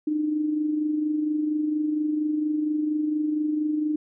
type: tone with amplitude modulation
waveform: sine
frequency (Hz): 303.8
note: D#4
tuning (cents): -41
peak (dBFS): -20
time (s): 0.07-3.96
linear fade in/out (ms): 5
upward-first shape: sine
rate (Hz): 24.3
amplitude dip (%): 45
effects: none